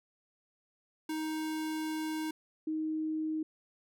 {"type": "tone pair in turn", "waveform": ["square", "sine"], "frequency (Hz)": [313.2, 313.2], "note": ["D#4", "D#4"], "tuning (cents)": [11, 11], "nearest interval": "unison", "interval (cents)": 0, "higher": "neither", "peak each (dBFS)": [-34, -31], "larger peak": "second", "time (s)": [[1.09, 2.31], [2.67, 3.43]], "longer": "first", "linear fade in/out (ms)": 5, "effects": []}